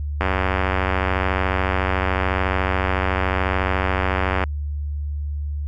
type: click train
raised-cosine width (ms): 0.5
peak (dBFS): -5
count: 398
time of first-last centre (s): 0.21-4.438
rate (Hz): 93.9
effects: added 73 Hz sine -23 dBFS peak until 5.67 s